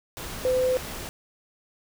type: tone in noise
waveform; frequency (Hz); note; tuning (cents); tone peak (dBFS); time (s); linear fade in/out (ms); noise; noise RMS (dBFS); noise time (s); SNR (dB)
sine; 510; C5; -44; -20; 0.45-0.77; 0; pink; -36; 0.17-1.09; +13
effects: none